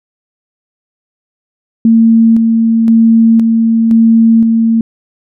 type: tone with tremolo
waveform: sine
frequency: 226.8 Hz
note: A#3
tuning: 47 cents flat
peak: -3 dBFS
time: 1.85-4.81 s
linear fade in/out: 2 ms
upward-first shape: square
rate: 0.97 Hz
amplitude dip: 30%
effects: none